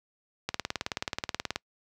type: click train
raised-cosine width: 0.2 ms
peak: -12 dBFS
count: 21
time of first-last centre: 0.49-1.56 s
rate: 18.7 Hz
effects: noise-tail reverb RT60 0.1 s tail -26 dB re dry + high-pass 60 Hz 12 dB/octave